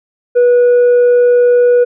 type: tone with tanh clipping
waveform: sine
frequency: 487.4 Hz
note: B4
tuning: 23 cents flat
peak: -6 dBFS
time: 0.35-1.85 s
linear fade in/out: 20 ms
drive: 2 dB
effects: none